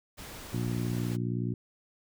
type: noise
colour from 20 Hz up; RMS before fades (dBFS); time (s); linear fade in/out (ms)
pink; -44; 0.17-1.17; 20
type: harmonic tone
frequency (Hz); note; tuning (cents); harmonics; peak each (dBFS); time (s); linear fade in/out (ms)
59.5; A#1; +36; 2 / 3 / 4 / 5 / 6; -31 / -35 / -37 / -39 / -41; 0.53-1.54; 5
effects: none